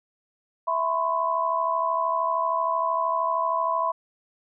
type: tone cluster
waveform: sine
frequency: 660 / 1006 / 1079 Hz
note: E5 / B5 / C#6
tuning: +2 / +32 / -47 cents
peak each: -28 / -24 / -28 dBFS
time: 0.67-3.92 s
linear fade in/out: 10 ms
effects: none